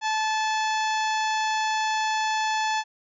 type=harmonic tone with a mistuned harmonic; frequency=870 Hz; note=A5; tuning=20 cents flat; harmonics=1 / 2 / 3 / 4 / 5 / 6 / 7 / 8; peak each=-24 / -30 / -34 / -36 / -38 / -40 / -41 / -42 dBFS; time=0.01-2.84 s; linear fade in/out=50 ms; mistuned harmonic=4; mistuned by=-16 cents; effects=none